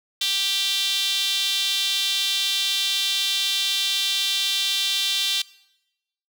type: tone with high-pass filter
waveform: sawtooth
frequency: 392 Hz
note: G4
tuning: in tune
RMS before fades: -23 dBFS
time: 0.21-5.42 s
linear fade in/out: 5 ms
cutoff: 3500 Hz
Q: 4.9
effects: noise-tail reverb RT60 0.9 s tail -20 dB re dry